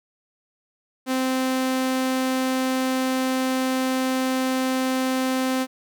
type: tone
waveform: sawtooth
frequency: 259.8 Hz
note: C4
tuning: 12 cents flat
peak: -17 dBFS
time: 1.06-5.67 s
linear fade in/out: 50 ms
effects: none